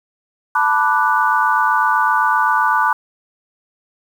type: chord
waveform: sine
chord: B minor seventh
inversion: third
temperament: equal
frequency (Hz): 880 / 987.8 / 1174.7 / 1480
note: A5 / B5 / D6 / F#6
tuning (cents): 0 / 0 / 0 / 0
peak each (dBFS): -18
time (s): 0.55-2.93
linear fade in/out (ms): 5
effects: 7-bit